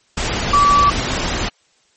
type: tone in noise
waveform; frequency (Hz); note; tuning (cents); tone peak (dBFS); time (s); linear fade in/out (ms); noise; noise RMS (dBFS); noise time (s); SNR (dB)
sine; 1152; D6; -34; -9; 0.53-0.9; 5; pink; -20; 0.17-1.49; +8
effects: white hiss -58 dBFS RMS until 1.96 s + MP3 32 kbps

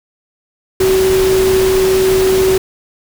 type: tone in noise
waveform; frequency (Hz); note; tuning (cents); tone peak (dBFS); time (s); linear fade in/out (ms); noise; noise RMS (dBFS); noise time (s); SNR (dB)
sine; 378.5; F#4; +39; -9; 0.8-2.58; 5; pink; -20; 0.8-2.58; +8
effects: none

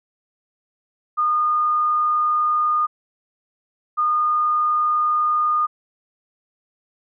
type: tone pair in turn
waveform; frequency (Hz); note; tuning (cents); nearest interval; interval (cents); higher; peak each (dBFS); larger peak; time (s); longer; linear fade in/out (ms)
sine; 1222 / 1222; D#6 / D#6; -32 / -32; unison; 0; neither; -16; neither; 1.17-2.87 / 3.97-5.67; neither; 20
effects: none

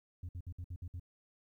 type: tone bursts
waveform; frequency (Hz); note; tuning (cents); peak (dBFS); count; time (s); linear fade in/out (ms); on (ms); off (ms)
sine; 88; F2; +14; -37; 7; 0.23-0.997; 5; 59; 59
effects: tanh soft clip ceiling -39 dBFS + 13-bit

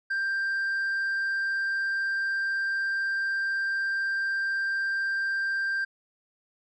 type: tone with tanh clipping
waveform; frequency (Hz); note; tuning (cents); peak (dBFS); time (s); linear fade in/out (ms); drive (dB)
triangle; 1581; G6; +14; -26; 0.1-5.85; 10; 7
effects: none

